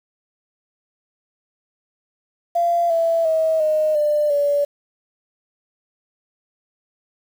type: tone with pitch steps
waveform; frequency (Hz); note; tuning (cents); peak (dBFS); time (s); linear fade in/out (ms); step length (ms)
sine; 688 / 663.8 / 640.4 / 617.9 / 596.2 / 575.2; F5 / E5 / D#5 / D#5 / D5 / D5; -26 / +12 / +50 / -12 / +26 / -36; -15; 2.55-4.65; 10; 350
effects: 7-bit